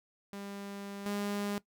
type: tone pair in turn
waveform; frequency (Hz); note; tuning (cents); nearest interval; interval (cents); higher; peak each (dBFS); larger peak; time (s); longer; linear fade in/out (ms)
sawtooth; 200 / 203.6; G3 / G#3; +35 / -34; unison; 31; second; -37 / -29; second; 0.33-1.06 / 1.06-1.58; first; 0
effects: noise-tail reverb RT60 0.1 s tail -18 dB re dry